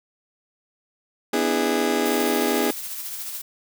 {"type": "chord", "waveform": "30% pulse", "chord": "E dominant seventh", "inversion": "second", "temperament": "just", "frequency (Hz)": [247.2, 296.7, 329.6, 412], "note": ["B3", "D4", "E4", "G#4"], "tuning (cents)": [2, 18, 0, -14], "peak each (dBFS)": [-23, -24, -25, -21], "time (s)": [1.33, 2.71], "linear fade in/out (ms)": 5}
{"type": "noise with tremolo", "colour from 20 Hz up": "blue", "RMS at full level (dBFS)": -31, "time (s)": [2.05, 3.42], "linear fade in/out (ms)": 10, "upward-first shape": "sine", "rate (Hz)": 14, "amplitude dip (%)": 35}
{"effects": []}